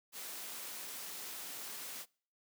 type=noise; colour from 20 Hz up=white; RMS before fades=-45 dBFS; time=0.12-2.06 s; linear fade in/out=50 ms; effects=noise-tail reverb RT60 0.5 s tail -26 dB re dry + high-pass 200 Hz 12 dB/octave